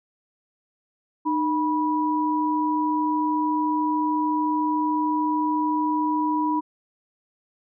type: tone pair together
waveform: sine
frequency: 305.6 / 977 Hz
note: D#4 / B5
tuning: -31 / -19 cents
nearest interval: octave + minor sixth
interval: 2012 cents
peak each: -23 dBFS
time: 1.25-6.61 s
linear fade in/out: 20 ms
effects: none